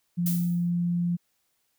sine tone, 173.7 Hz, F3, 9 cents flat, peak -23 dBFS, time 0.17-1.17 s, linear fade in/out 20 ms
violet noise with exponential decay, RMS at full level -28 dBFS, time 0.26-0.71 s, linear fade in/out 5 ms, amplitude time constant 97 ms
effects white hiss -73 dBFS RMS until 1.78 s

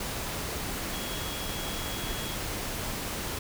sine tone in noise, 3322 Hz, G#7, in tune, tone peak -41 dBFS, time 0.93-2.35 s, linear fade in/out 5 ms, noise pink, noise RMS -34 dBFS, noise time 0-3.39 s, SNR -10 dB, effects none

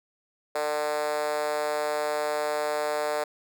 5% pulse tone with high-pass filter, 150 Hz, D3, 37 cents sharp, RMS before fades -28 dBFS, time 0.55-3.24 s, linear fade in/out 5 ms, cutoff 530 Hz, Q 5.8, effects none

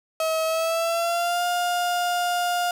35% pulse tone with pitch glide, 641 to 707.1 Hz, E5 to F5, -49 to +21 cents, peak -20 dBFS, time 0.2-2.71 s, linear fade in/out 2 ms, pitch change +170 cents, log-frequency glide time 0.45-1.45 s, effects none

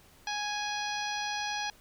harmonic tone, 830.6 Hz, G#5, in tune, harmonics 1 / 2 / 3 / 4 / 5 / 6 / 7, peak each -35 / -38 / -40 / -41 / -42 / -43 / -43 dBFS, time 0.27-1.7 s, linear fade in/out 2 ms, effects pink hiss -59 dBFS RMS until 1.8 s

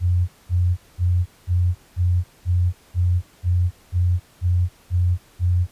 sine tone bursts, 88.9 Hz, F2, 31 cents sharp, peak -15 dBFS, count 12, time 0-5.67 s, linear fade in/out 50 ms, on 280 ms, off 210 ms, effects pink hiss -53 dBFS RMS until 5.71 s + resampled to 32000 Hz

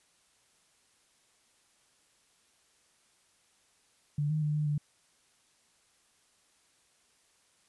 sine tone with pitch steps, 146.7 / 154.4 / 149.7 / 150.8 / 147.5 Hz, D3 / D#3 / D3 / D3 / D3, -2 / -13 / +33 / +46 / +8 cents, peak -27 dBFS, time 4.18-4.78 s, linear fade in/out 5 ms, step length 120 ms, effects white hiss -68 dBFS RMS until 7.68 s + resampled to 24000 Hz

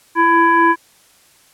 sine tone with frequency modulation, 1001 Hz, B5, 23 cents sharp, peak -9 dBFS, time 0.15-0.76 s, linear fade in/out 50 ms, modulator 666 Hz, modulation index 0.98, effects white hiss -51 dBFS RMS until 1.53 s + low-pass 12000 Hz 12 dB/octave

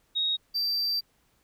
sine / triangle tone pair in turn, 3765 / 4683 Hz, A#7 / D8, +16 / -6 cents, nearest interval major third, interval 378 cents, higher second, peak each -24 dBFS, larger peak neither, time 0.15-0.37 / 0.54-1.01 s, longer second, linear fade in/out 20 ms, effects pink hiss -68 dBFS RMS until 1.43 s

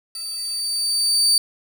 30% pulse tone with level ramp, 4608 Hz, D8, 34 cents flat, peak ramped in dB -26 to -10 dBFS, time 0.15-1.38 s, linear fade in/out 2 ms, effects 7-bit

